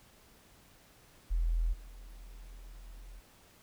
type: tone with level steps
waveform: sine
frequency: 41.59 Hz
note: E1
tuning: 16 cents sharp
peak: -27 / -46 dBFS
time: 1.3-3.21 s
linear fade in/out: 20 ms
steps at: 1.72 s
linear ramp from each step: 20 ms
effects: pink hiss -61 dBFS RMS until 3.62 s